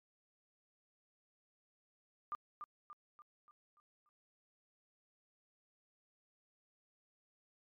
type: tone with echo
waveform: sine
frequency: 1198 Hz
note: D6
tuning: 34 cents sharp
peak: -37 dBFS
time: 2.32-2.35 s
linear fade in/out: 0 ms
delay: 290 ms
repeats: 6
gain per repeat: -6 dB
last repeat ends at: 4.09 s
effects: MP3 96 kbps